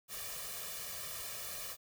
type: noise with comb filter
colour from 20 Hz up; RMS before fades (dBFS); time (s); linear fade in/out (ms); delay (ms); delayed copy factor
white; -43; 0.08-1.77; 50; 1.7; +0.9
effects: none